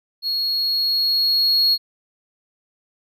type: tone with level ramp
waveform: triangle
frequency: 4314 Hz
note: C#8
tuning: 48 cents flat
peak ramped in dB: -19 to -12 dBFS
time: 0.22-1.78 s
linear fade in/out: 50 ms
effects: none